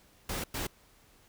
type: noise bursts at uneven times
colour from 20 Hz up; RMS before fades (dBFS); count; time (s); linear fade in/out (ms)
pink; -35; 2; 0.29-0.44 / 0.54-0.67; 5
effects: pink hiss -62 dBFS RMS until 1.28 s